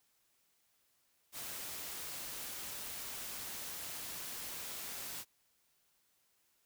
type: noise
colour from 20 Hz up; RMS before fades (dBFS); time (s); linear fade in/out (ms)
white; -44; 1.32-5.25; 50
effects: white hiss -75 dBFS RMS until 6.65 s